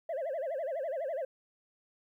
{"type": "tone with vibrato", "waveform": "sine", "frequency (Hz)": 593, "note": "D5", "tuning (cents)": 17, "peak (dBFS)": -30, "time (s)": [0.09, 1.25], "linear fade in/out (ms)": 5, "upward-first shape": "sine", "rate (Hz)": 12, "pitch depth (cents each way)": 240, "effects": ["tanh soft clip ceiling -31 dBFS", "12-bit"]}